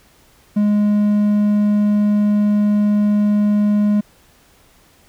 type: tone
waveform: triangle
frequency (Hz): 207.7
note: G#3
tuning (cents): 0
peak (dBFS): -10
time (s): 0.56-4.01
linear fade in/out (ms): 10
effects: pink hiss -52 dBFS RMS until 5.08 s